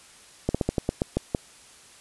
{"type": "slowing click train", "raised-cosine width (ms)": 2, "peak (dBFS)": -9, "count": 9, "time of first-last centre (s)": [0.49, 1.348], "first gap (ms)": 56, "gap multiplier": 1.18, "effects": ["white hiss -51 dBFS RMS until 2 s", "resampled to 24000 Hz"]}